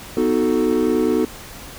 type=chord; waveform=triangle; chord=B dominant seventh; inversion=none; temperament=equal; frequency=246.9 / 311.1 / 370 / 440 Hz; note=B3 / D#4 / F#4 / A4; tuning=0 / 0 / 0 / 0 cents; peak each=-19 dBFS; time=0.17-1.25 s; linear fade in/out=2 ms; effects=pink hiss -37 dBFS RMS until 1.78 s